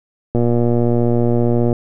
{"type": "click train", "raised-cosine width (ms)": 2, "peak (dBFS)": -4, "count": 165, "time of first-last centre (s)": [0.35, 1.728], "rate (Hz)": 119, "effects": []}